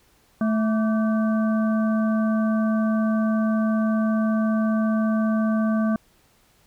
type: harmonic tone with a mistuned harmonic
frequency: 218.7 Hz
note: A3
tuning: 10 cents flat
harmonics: 1 / 3 / 5 / 7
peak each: -19 / -29 / -33 / -36 dBFS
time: 0.41-5.96 s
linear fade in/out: 2 ms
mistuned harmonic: 5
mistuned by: +100 cents
effects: pink hiss -60 dBFS RMS until 6.66 s